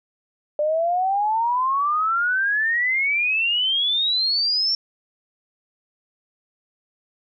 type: exponential sweep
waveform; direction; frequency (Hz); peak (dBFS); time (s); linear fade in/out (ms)
sine; up; 590 to 5500; -18; 0.59-4.75; 2
effects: none